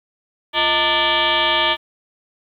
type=tone with frequency modulation; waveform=sine; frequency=2039 Hz; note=C7; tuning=45 cents flat; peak=-14 dBFS; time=0.53-1.77 s; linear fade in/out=50 ms; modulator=282 Hz; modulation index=5.3; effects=high-pass 80 Hz 12 dB/octave + 9-bit